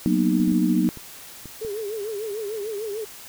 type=chord; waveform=sine; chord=B major seventh; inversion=second; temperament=equal with one note detuned; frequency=185 / 233.1 / 246.9 / 308.1 Hz; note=F#3 / A#3 / B3 / D#4; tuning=0 / 0 / 0 / -17 cents; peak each=-22 / -24 / -24 / -22 dBFS; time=0.06-0.89 s; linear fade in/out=0 ms
type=clicks; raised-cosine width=3 ms; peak=-26 dBFS; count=6; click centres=0.401 / 0.478 / 0.521 / 0.973 / 1.457 / 1.649 s
type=tone with vibrato; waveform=sine; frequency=423.8 Hz; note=G#4; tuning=35 cents sharp; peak=-27 dBFS; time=1.61-3.05 s; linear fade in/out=10 ms; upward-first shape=triangle; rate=6.7 Hz; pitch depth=140 cents each way
effects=white hiss -42 dBFS RMS until 3.28 s